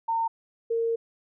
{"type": "tone pair in turn", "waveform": "sine", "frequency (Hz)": [911, 459.2], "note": ["A#5", "A#4"], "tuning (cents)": [-40, -26], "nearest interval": "octave", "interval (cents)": 1186, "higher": "first", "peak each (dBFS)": -23, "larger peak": "neither", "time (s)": [[0.08, 0.28], [0.7, 0.96]], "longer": "second", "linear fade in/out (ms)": 10, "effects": []}